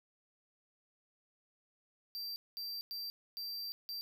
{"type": "tone bursts at uneven times", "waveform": "square", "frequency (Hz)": 4699, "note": "D8", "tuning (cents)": 0, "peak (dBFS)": -40, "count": 5, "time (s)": [[2.15, 2.36], [2.57, 2.81], [2.91, 3.1], [3.37, 3.72], [3.89, 4.01]], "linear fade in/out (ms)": 0, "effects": []}